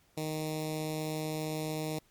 10% pulse tone with notch filter, 155.56 Hz, D#3, in tune, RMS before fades -35 dBFS, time 0.17-1.99 s, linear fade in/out 5 ms, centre 1400 Hz, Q 0.6, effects pink hiss -67 dBFS RMS until 2.1 s + MP3 96 kbps

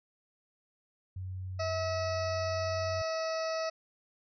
sine tone with pitch glide, 93.1 to 94.07 Hz, F#2 to F#2, +11 to +29 cents, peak -36 dBFS, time 1.16-3.02 s, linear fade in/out 5 ms, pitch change +18 cents, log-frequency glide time 2.17-2.89 s
harmonic tone, 645 Hz, E5, 38 cents flat, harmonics 1 / 2 / 3 / 4 / 6 / 7 / 8 / 9, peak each -32 / -39 / -44 / -46 / -54 / -46 / -45 / -50 dBFS, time 1.59-3.7 s, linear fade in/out 10 ms
effects none

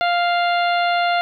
harmonic tone, 698.5 Hz, F5, in tune, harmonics 1 / 2 / 3 / 4 / 5 / 6, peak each -17 / -23 / -27 / -29 / -31 / -33 dBFS, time 0.01-1.21 s, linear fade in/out 0 ms, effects 9-bit

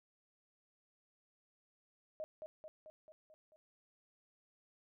sine tone with echo, 622.3 Hz, D#5, in tune, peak -40 dBFS, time 2.2-2.24 s, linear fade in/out 0 ms, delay 220 ms, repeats 6, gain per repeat -4 dB, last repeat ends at 3.56 s, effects none

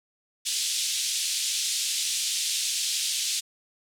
pink band-pass noise, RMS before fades -28 dBFS, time 0.45-3.41 s, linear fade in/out 20 ms, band 3200 to 9700 Hz, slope 24 dB/octave, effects none

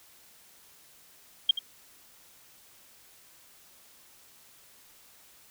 sine tone with echo, 3209 Hz, G7, 40 cents sharp, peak -16 dBFS, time 1.49-1.51 s, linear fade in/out 5 ms, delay 81 ms, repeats 1, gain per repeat -12 dB, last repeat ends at 1.591 s, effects white hiss -57 dBFS RMS until 5.5 s

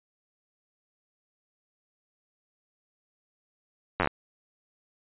slowing click train, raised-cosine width 0.5 ms, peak -9 dBFS, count 7, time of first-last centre 4-4.073 s, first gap 10 ms, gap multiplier 1.08, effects resampled to 8000 Hz

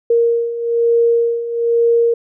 sine beating tone pair, 466.2 / 467.3 Hz, A#4 / A#4, 0 / +4 cents, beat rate 1.1 Hz, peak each -18 / -13 dBFS, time 0.1-2.14 s, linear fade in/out 5 ms, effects none

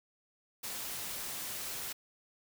white noise, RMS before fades -40 dBFS, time 0.63-1.93 s, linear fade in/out 10 ms, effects none

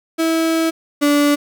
35% pulse tone pair in turn, 325.6 / 290.1 Hz, E4 / D4, -21 / -21 cents, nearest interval major second, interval 200 cents, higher first, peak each -13 / -10 dBFS, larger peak second, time 0.18-0.71 / 1.01-1.36 s, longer first, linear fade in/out 20 ms, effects none

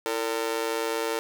sawtooth tone with amplitude modulation, 452.5 Hz, A4, 48 cents sharp, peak -18 dBFS, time 0.06-1.19 s, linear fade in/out 0 ms, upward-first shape sine, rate 120 Hz, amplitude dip 100%, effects none

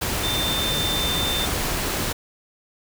sine tone in noise, 3578 Hz, A7, 28 cents sharp, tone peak -24 dBFS, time 0.23-1.46 s, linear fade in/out 10 ms, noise pink, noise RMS -25 dBFS, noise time 0.01-2.13 s, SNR -2 dB, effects none

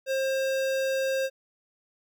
square tone with notch filter, 533 Hz, C5, 32 cents sharp, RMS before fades -27 dBFS, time 0.06-1.3 s, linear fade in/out 50 ms, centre 10000 Hz, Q 1.7, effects none

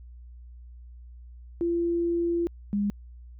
sine tone pair in turn, 341.4 / 203.6 Hz, F4 / G#3, -39 / -34 cents, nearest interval major sixth, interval 895 cents, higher first, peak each -23 dBFS, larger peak neither, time 1.61-2.47 / 2.73-2.9 s, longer first, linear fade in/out 0 ms, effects added 60 Hz sine -43 dBFS peak until 3.39 s

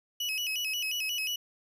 35% pulse tone with vibrato, 2746 Hz, F7, 30 cents flat, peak -28 dBFS, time 0.2-1.36 s, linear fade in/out 5 ms, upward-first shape square, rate 5.6 Hz, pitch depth 120 cents each way, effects none

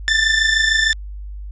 sawtooth tone pair together, 1760 / 1786.6 Hz, A6 / A6, 0 / +26 cents, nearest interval unison, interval 26 cents, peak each -13 dBFS, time 0.08-0.93 s, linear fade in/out 0 ms, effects added 50 Hz sine -28 dBFS peak until 1.51 s + resampled to 16000 Hz

